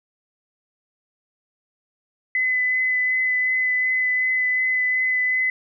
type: tone with vibrato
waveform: sine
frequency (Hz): 2016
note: B6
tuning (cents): +35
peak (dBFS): -18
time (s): 2.35-5.5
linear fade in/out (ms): 2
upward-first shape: sine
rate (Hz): 2.7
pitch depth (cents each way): 11
effects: none